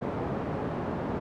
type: band-pass noise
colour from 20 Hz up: pink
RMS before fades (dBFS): -32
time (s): 0.01-1.2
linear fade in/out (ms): 20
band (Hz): 120 to 840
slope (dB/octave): 12
effects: none